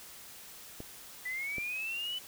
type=clicks; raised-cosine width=2 ms; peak=-28 dBFS; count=2; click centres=0.804 / 1.583 s
type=linear sweep; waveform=sine; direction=up; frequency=1971 to 3013 Hz; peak=-34 dBFS; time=1.25-2.19 s; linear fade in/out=10 ms
effects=white hiss -50 dBFS RMS until 2.27 s